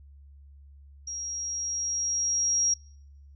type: tone with level ramp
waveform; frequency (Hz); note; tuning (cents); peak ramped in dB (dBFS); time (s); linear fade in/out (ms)
sine; 5640; F8; +16; -33 to -21; 1.07-2.74; 5
effects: noise-tail reverb RT60 0.8 s tail -26 dB re dry + added 70 Hz sine -48 dBFS peak until 3.35 s